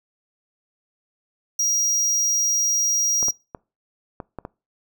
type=tone; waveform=square; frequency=5720 Hz; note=F8; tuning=41 cents sharp; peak=-19 dBFS; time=1.59-3.31 s; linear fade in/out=5 ms
type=clicks; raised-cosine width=1 ms; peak=-18 dBFS; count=6; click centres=3.228 / 3.284 / 3.548 / 4.202 / 4.387 / 4.451 s
effects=noise-tail reverb RT60 0.3 s tail -24 dB re dry